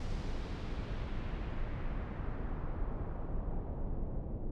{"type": "noise with low-pass filter sweep", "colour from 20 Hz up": "brown", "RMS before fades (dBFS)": -37, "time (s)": [0, 4.51], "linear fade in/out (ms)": 5, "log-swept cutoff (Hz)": [5900, 510], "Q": 1.1, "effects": []}